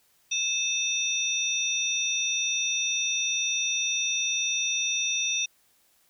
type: tone cluster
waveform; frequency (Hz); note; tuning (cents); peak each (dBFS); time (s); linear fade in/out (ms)
sine; 2619 / 3621 / 5830; E7 / A7 / F#8; -12 / +49 / -26; -29; 0.31-5.46; 10
effects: white hiss -65 dBFS RMS until 6.09 s